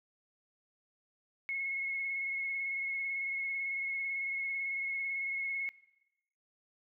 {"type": "tone with vibrato", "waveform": "sine", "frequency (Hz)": 2177, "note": "C#7", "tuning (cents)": -32, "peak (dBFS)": -33, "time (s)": [1.49, 5.69], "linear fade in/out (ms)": 0, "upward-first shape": "sine", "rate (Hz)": 18, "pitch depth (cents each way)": 20, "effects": ["noise-tail reverb RT60 0.9 s tail -20 dB re dry"]}